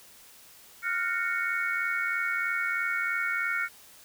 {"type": "chord", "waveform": "sine", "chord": "Gb major seventh", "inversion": "third", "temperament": "equal with one note detuned", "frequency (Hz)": [1396.9, 1480, 1835.8, 2217], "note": ["F6", "Gb6", "Bb6", "Db7"], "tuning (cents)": [0, 0, -27, 0], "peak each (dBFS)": [-30, -35, -34, -31], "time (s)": [0.82, 3.69], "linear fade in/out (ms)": 50, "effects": ["white hiss -53 dBFS RMS until 4.04 s"]}